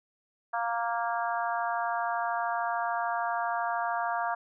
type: harmonic tone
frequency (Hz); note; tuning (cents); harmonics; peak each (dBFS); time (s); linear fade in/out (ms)
233.1; A#3; 0; 3 / 4 / 5 / 6 / 7; -31 / -33 / -35 / -37 / -38; 0.53-4.35; 10
effects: none